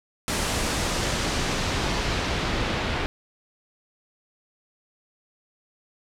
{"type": "noise with low-pass filter sweep", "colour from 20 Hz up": "pink", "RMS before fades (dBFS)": -26, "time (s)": [0.28, 3.06], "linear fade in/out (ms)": 0, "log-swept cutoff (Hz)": [10000, 3100], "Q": 0.91, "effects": []}